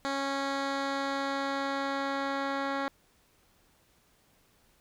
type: tone with low-pass filter sweep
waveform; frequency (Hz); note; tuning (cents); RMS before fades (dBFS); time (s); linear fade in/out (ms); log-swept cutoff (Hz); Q
10% pulse; 275.4; C#4; -11; -32; 0.05-2.88; 0; 5500 to 2900; 0.86
effects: pink hiss -66 dBFS RMS until 4.8 s